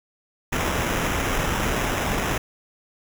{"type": "noise with sample-and-hold", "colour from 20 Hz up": "pink", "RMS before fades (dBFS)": -24, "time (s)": [0.52, 2.38], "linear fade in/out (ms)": 5, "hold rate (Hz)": 4410, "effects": []}